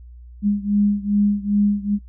sine beating tone pair, 203.8 / 206.3 Hz, G#3 / G#3, -32 / -11 cents, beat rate 2.5 Hz, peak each -18 / -20 dBFS, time 0.42-1.99 s, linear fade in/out 50 ms, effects noise-tail reverb RT60 0.1 s tail -21 dB re dry + added 60 Hz sine -38 dBFS peak until 2.08 s

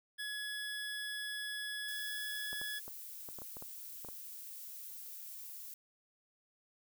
25% pulse tone, 1690 Hz, G#6, 30 cents sharp, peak -35 dBFS, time 0.18-2.8 s, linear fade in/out 20 ms
violet noise, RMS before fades -48 dBFS, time 1.88-5.74 s, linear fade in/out 2 ms
clicks, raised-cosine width 1 ms, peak -35 dBFS, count 10, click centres 2.53 / 2.615 / 2.88 / 3.288 / 3.387 / 3.419 / 3.569 / 3.624 / 4.048 / 4.087 s
effects none

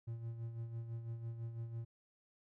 triangle tone with tremolo, 115.5 Hz, A#2, 16 cents flat, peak -37 dBFS, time 0.07-1.85 s, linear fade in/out 10 ms, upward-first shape sine, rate 6 Hz, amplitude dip 55%, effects none

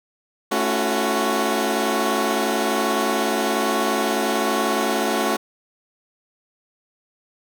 15% pulse chord, F# minor seventh, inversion first, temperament equal with one note detuned, 220 / 277.2 / 338.3 / 370 Hz, A3 / C#4 / E4 / F#4, 0 / 0 / +45 / 0 cents, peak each -18 / -19 / -22 / -17 dBFS, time 0.51-5.37 s, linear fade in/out 10 ms, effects none

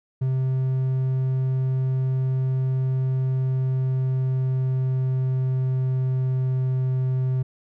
triangle tone with pitch glide, 130.81 to 129.46 Hz, C3 to C3, 0 to -18 cents, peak -18 dBFS, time 0.21-7.43 s, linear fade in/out 10 ms, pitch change -18 cents, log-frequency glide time 3.06-7.05 s, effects none

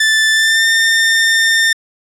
sawtooth tone with pitch glide, 1760 to 1808.4 Hz, A6 to A6, 0 to +47 cents, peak -6 dBFS, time 0-1.73 s, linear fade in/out 5 ms, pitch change +47 cents, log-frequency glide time 0.32-0.67 s, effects low-pass 9000 Hz 12 dB/octave

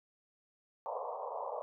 pink band-pass noise, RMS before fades -40 dBFS, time 0.86-1.62 s, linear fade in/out 0 ms, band 460 to 1100 Hz, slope 96 dB/octave, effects none

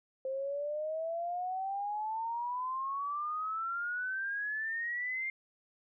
sine exponential sweep, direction up, 523.3 to 2124 Hz, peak -33 dBFS, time 0.25-5.3 s, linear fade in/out 2 ms, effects none

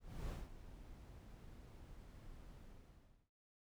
brown noise with ADSR envelope, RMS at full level -43 dBFS, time 0-3.3 s, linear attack 290 ms, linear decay 190 ms, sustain -13 dB, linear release 720 ms, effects none

